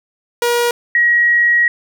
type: tone pair in turn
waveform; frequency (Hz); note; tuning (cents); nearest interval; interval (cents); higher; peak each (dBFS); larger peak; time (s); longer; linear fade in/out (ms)
sawtooth / sine; 477.8 / 1901.8; A#4 / A#6; +43 / +34; 2 octaves; 2391; second; -9; neither; 0.42-0.71 / 0.95-1.68; second; 2
effects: none